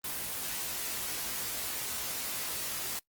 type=noise with comb filter; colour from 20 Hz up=white; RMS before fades=-36 dBFS; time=0.04-2.99 s; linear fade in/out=2 ms; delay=19 ms; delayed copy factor=+0.95; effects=noise-tail reverb RT60 0.1 s tail -21 dB re dry + Opus 24 kbps